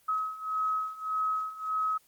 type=beating tone pair; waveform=sine; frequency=1276 / 1277.7 Hz; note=D#6 / D#6; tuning=+43 / +46 cents; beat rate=1.7 Hz; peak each=-33 / -30 dBFS; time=0.08-1.98 s; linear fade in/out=10 ms; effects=white hiss -64 dBFS RMS until 2.07 s + Opus 24 kbps